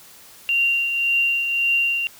sine tone with tremolo, 2769 Hz, F7, 15 cents flat, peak -15 dBFS, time 0.49-2.07 s, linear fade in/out 0 ms, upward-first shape triangle, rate 1.8 Hz, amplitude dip 50%, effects white hiss -46 dBFS RMS until 2.19 s

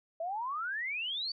sine exponential sweep, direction up, 640 to 4641 Hz, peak -33 dBFS, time 0.2-1.32 s, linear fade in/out 5 ms, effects none

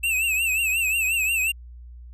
square tone with vibrato, 2637 Hz, E7, in tune, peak -21 dBFS, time 0.03-1.52 s, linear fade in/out 10 ms, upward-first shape triangle, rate 5.6 Hz, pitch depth 110 cents each way, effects added 60 Hz sine -39 dBFS peak until 2.13 s

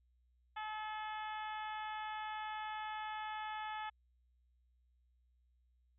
harmonic tone, 430 Hz, A4, 40 cents flat, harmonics 2 / 3 / 4 / 5 / 6 / 7 / 8, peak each -42 / -48 / -49 / -54 / -56 / -57 / -57 dBFS, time 0.56-3.9 s, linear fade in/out 10 ms, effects added 61 Hz sine -70 dBFS peak until 5.98 s

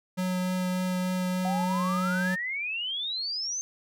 square tone with vibrato, 183.3 Hz, F#3, 16 cents flat, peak -27 dBFS, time 0.17-2.36 s, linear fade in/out 20 ms, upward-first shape triangle, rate 3.4 Hz, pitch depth 10 cents each way
sine exponential sweep, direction up, 732 to 6360 Hz, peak -29 dBFS, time 1.45-3.61 s, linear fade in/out 0 ms
effects none

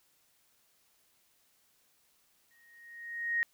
sine tone with exponential growth, 1870 Hz, A#6, 5 cents sharp, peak -25 dBFS, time 2.51-3.43 s, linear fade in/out 0 ms, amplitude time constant 200 ms, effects white hiss -70 dBFS RMS until 3.53 s

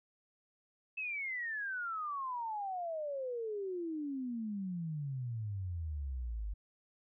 sine exponential sweep, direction down, 2632 to 49 Hz, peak -36 dBFS, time 0.97-6.54 s, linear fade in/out 10 ms, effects none

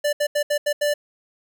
square tone bursts at uneven times, 587.3 Hz, D5, in tune, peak -19 dBFS, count 6, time 0.04-0.13 / 0.2-0.27 / 0.35-0.43 / 0.5-0.58 / 0.66-0.73 / 0.81-0.94 s, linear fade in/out 10 ms, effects none

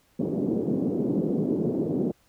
pink band-pass noise, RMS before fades -26 dBFS, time 0.19-2.12 s, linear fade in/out 10 ms, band 180 to 410 Hz, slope 24 dB/octave, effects pink hiss -64 dBFS RMS until 2.28 s

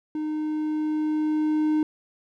triangle tone with level ramp, 307.1 Hz, D#4, 23 cents flat, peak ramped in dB -24 to -17 dBFS, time 0.15-1.83 s, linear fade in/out 2 ms, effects none

